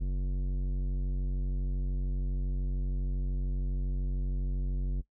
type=tone with tanh clipping; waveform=sine; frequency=46.43 Hz; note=F#1; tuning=7 cents sharp; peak=-30 dBFS; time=0-5.02 s; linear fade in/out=20 ms; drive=13 dB; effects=noise-tail reverb RT60 0.1 s tail -19 dB re dry